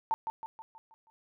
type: tone with echo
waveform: sine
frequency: 895 Hz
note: A5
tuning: 29 cents sharp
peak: -25 dBFS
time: 0.11-0.14 s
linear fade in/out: 0 ms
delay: 160 ms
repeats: 6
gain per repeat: -6 dB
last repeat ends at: 1.1 s
effects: none